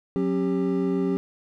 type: tone cluster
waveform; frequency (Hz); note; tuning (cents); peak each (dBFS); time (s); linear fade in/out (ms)
triangle; 182.8 / 270.6 / 395.3; F#3 / C#4 / G4; -21 / -42 / +15; -24; 0.16-1.17; 0
effects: none